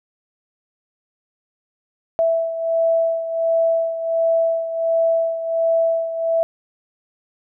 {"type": "beating tone pair", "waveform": "sine", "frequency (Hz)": [659.3, 660.7], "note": ["E5", "E5"], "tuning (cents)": [0, 4], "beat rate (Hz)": 1.4, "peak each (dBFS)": [-17, -23], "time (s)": [2.19, 6.43], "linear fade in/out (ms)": 0, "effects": []}